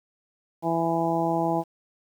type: harmonic tone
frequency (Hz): 166.1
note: E3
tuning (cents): +13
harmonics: 1 / 2 / 3 / 4 / 5 / 6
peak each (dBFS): -30 / -27 / -33 / -28 / -27 / -35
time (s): 0.62-1.64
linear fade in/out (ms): 50
effects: 9-bit